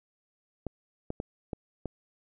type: clicks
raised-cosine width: 2 ms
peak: -20 dBFS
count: 5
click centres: 0.667 / 1.104 / 1.201 / 1.532 / 1.857 s
effects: none